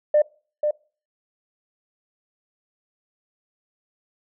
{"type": "tone with echo", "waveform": "sine", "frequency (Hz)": 599, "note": "D5", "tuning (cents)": 34, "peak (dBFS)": -12, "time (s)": [0.14, 0.22], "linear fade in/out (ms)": 5, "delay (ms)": 490, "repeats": 1, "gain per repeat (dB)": -6, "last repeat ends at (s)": 0.71, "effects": ["noise-tail reverb RT60 0.4 s tail -23 dB re dry", "tanh soft clip ceiling -9 dBFS"]}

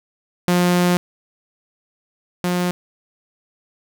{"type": "tone pair in turn", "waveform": "sawtooth", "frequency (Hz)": [177.4, 178.17], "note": ["F3", "F3"], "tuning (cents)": [27, 35], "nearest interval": "unison", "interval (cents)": 8, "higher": "second", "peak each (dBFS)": [-10, -14], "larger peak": "first", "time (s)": [[0.48, 0.97], [2.44, 2.71]], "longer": "first", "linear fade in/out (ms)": 0, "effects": []}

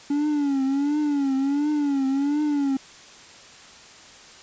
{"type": "tone with vibrato", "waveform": "triangle", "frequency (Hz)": 283.2, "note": "C#4", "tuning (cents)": 37, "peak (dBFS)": -18, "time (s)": [0.1, 2.77], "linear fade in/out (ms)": 5, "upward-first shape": "triangle", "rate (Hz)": 1.4, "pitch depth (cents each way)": 120, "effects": ["white hiss -46 dBFS RMS until 4.42 s", "resampled to 16000 Hz"]}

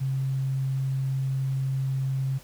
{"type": "tone", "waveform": "sine", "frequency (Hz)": 133.8, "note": "C3", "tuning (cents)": 39, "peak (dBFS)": -24, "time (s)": [0, 2.39], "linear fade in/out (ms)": 20, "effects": ["pink hiss -51 dBFS RMS until 2.43 s"]}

